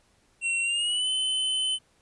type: tone with pitch glide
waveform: square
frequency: 2728 to 3044 Hz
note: F7 to F#7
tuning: -41 to +48 cents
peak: -25 dBFS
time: 0.41-1.79 s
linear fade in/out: 50 ms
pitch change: +189 cents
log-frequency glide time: 0.62-1.09 s
effects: pink hiss -65 dBFS RMS until 2.01 s + resampled to 24000 Hz